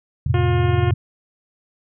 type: chord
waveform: sine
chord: F major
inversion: none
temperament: equal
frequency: 87.31 / 110 / 130.81 Hz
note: F2 / A2 / C3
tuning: 0 / 0 / 0 cents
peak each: -20 dBFS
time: 0.26-0.94 s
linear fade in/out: 5 ms
type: harmonic tone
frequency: 356 Hz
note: F4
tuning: 33 cents sharp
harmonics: 1 / 2 / 3 / 4 / 5 / 6 / 7 / 8 / 9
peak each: -22 / -28 / -32 / -34 / -36 / -38 / -39 / -40 / -41 dBFS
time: 0.34-0.91 s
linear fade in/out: 2 ms
effects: none